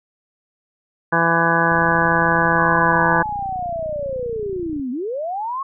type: harmonic tone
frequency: 167.2 Hz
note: E3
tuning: 25 cents sharp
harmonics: 1 / 2 / 3 / 4 / 5 / 6 / 7 / 9 / 10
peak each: -23 / -25 / -24 / -25 / -23 / -21 / -24 / -21 / -21 dBFS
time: 1.12-3.23 s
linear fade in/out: 10 ms
type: click train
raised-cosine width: 5 ms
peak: -24 dBFS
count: 93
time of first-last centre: 1.72-4.797 s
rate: 29.9 Hz
type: linear two-way sweep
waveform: sine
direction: down then up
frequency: 1108.7 to 239.1 to 1108.7 Hz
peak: -22 dBFS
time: 2.58-5.63 s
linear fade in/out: 5 ms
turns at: 4.91 s
effects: none